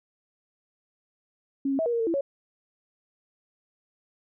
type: tone with pitch steps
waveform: sine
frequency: 274.3 / 272 / 648 / 476 / 465.9 / 451.2 / 333.5 / 556 Hz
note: C#4 / C#4 / E5 / A#4 / A#4 / A4 / E4 / C#5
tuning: -18 / -33 / -30 / +36 / -1 / +44 / +20 / +5 cents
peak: -23 dBFS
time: 1.65-2.21 s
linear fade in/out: 5 ms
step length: 70 ms
effects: none

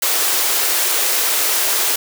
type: high-pass noise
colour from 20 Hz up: white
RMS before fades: -17 dBFS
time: 0.02-1.96 s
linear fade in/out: 5 ms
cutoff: 320 Hz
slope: 48 dB/octave
effects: none

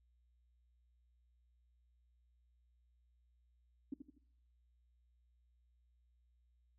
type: tone with echo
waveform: sine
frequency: 277.2 Hz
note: C#4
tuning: in tune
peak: -38 dBFS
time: 3.92-3.94 s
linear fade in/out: 5 ms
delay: 81 ms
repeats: 3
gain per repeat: -8 dB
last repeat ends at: 4.183 s
effects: noise-tail reverb RT60 0.7 s tail -21 dB re dry + added 60 Hz sine -70 dBFS peak until 6.78 s

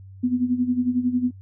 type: tone with tremolo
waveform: sine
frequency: 248.4 Hz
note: B3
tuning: 10 cents sharp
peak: -16 dBFS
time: 0.23-1.31 s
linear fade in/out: 10 ms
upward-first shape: sine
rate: 11 Hz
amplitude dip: 75%
effects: noise-tail reverb RT60 0.1 s tail -17 dB re dry + added 96 Hz sine -40 dBFS peak until 1.41 s

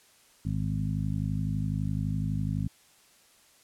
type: harmonic tone with a mistuned harmonic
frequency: 51.91 Hz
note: G#1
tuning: in tune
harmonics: 1 / 2 / 3 / 4 / 5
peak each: -37 / -31 / -31 / -36 / -38 dBFS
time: 0.45-2.68 s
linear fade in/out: 5 ms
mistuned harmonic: 1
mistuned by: +46 cents
effects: white hiss -60 dBFS RMS until 3.63 s + low-pass 11000 Hz 12 dB/octave

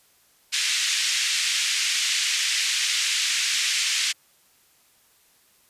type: band-pass noise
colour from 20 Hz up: pink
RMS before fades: -24 dBFS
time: 0.52-4.13 s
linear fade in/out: 20 ms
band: 2100 to 7800 Hz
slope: 24 dB/octave
effects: white hiss -60 dBFS RMS until 5.69 s + resampled to 32000 Hz

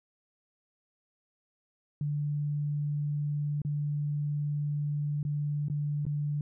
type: tone with dropouts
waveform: sine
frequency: 146.83 Hz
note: D3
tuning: in tune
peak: -28 dBFS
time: 2.01-6.41 s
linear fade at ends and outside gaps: 2 ms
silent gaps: 3.618-3.649 / 5.23-5.25 / 5.684-5.699 / 6.053-6.065 s
effects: none

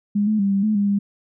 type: tone with pitch steps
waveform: sine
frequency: 205 / 215 / 198.2 / 196.9 / 214.8 / 202.3 / 201.1 Hz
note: G#3 / A3 / G3 / G3 / A3 / G#3 / G3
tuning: -22 / -40 / +19 / +8 / -41 / -45 / +44 cents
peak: -16 dBFS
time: 0.15-0.99 s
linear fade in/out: 10 ms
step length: 120 ms
effects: none

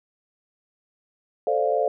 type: chord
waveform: sine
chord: D minor seventh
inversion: second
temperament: equal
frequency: 440 / 523.3 / 587.3 / 698.5 Hz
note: A4 / C5 / D5 / F5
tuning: 0 / 0 / 0 / 0 cents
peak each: -25 dBFS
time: 1.47-1.88 s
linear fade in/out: 2 ms
effects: none

